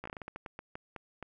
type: slowing click train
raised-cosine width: 0.5 ms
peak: -26 dBFS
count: 14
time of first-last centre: 0.04-1.227 s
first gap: 15 ms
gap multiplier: 1.27
effects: none